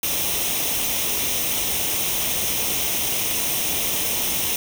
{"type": "noise with comb filter", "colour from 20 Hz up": "white", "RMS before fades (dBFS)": -23, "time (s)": [0.03, 4.56], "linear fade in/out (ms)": 2, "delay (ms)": 0.33, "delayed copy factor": 0.6, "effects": []}